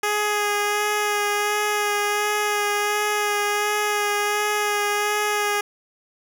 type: tone with vibrato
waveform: 10% pulse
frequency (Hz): 415.3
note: G#4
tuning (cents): 0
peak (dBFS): -12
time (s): 0.03-5.61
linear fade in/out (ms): 5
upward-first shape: sine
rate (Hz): 1.4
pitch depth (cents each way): 15
effects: none